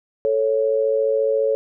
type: tone pair together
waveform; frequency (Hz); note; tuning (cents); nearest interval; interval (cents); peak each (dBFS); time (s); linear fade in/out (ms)
sine; 440 / 554.4; A4 / C#5; 0 / 0; major third; 400; -19; 0.25-1.55; 0
effects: none